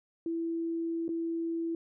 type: tone with dropouts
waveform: sine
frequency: 331.9 Hz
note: E4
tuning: 12 cents sharp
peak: -30 dBFS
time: 0.26-1.75 s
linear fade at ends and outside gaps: 2 ms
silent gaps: 1.081-1.09 s
effects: none